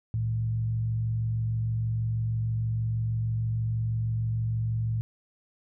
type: tone with frequency modulation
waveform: sine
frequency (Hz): 112.6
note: A2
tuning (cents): +40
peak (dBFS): -25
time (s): 0.14-5.01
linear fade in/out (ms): 0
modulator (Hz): 46.3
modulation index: 0.43
effects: none